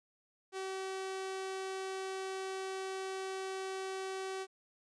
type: tone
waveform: sawtooth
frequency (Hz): 381.6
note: G4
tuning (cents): -47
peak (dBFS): -34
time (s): 0.52-4.47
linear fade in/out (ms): 50
effects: resampled to 22050 Hz + 12-bit